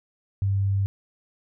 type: tone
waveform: sine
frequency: 98.4 Hz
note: G2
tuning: 7 cents sharp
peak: -20 dBFS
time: 0.42-0.86 s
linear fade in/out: 0 ms
effects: none